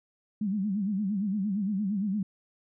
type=tone with vibrato; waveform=sine; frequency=200.9 Hz; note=G3; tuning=43 cents sharp; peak=-26 dBFS; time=0.41-2.23 s; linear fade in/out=5 ms; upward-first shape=sine; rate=8.7 Hz; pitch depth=130 cents each way; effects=none